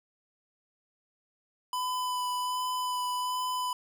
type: tone with vibrato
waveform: square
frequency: 1000 Hz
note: B5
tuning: 21 cents sharp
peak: -30 dBFS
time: 1.73-3.73 s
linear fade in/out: 2 ms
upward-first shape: sine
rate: 1.3 Hz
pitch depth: 11 cents each way
effects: none